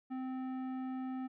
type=tone with tanh clipping; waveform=sine; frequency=259.3 Hz; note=C4; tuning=15 cents flat; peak=-39 dBFS; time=0.1-1.28 s; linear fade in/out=20 ms; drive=13 dB; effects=none